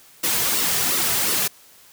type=noise with flanger; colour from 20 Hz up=white; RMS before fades=-21 dBFS; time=0.23-1.48 s; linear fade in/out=10 ms; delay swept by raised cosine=1.2 to 3.7 ms; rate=2.8 Hz; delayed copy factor=-0.65; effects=white hiss -50 dBFS RMS until 1.92 s + high-pass 60 Hz 12 dB/octave